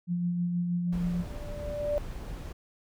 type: tone with tremolo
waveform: sine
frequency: 175 Hz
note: F3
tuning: 4 cents sharp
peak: -25 dBFS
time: 0.07-1.25 s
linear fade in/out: 50 ms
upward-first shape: sine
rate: 6.3 Hz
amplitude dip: 30%
type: tone with exponential growth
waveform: sine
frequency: 587.3 Hz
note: D5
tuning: in tune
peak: -24 dBFS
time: 0.87-1.98 s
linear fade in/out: 0 ms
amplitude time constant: 240 ms
type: noise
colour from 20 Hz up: brown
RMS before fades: -38 dBFS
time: 0.92-2.53 s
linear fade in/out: 10 ms
effects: none